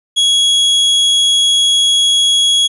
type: tone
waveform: 40% pulse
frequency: 3329 Hz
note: G#7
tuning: 3 cents sharp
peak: -8 dBFS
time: 0.16-2.68 s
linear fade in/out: 20 ms
effects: resampled to 24000 Hz